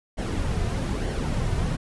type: noise with flanger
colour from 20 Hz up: brown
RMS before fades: -26 dBFS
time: 0.17-1.77 s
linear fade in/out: 20 ms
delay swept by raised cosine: 0.79 to 3.69 ms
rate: 1.1 Hz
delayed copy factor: -0.5
effects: resampled to 24000 Hz